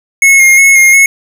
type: tone with vibrato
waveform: square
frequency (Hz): 2160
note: C#7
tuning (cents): -45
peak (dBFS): -3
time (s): 0.22-1.06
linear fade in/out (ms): 2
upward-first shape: square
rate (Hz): 2.8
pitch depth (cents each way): 20
effects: none